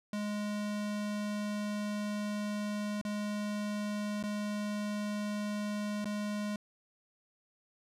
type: tone with dropouts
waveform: square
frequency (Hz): 208.1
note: G#3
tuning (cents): +4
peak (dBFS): -34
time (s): 0.13-6.56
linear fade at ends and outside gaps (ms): 2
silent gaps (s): 3.014-3.05 / 4.228-4.237 / 6.045-6.055
effects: low-pass 10000 Hz 12 dB/octave